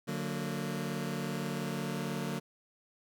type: chord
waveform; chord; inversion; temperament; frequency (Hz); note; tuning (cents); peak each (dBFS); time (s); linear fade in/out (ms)
sawtooth; D augmented; none; just; 146.83 / 183.54 / 229.4; D3 / F#3 / A#3; 0 / -14 / -28; -34; 0.07-2.4; 20
effects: none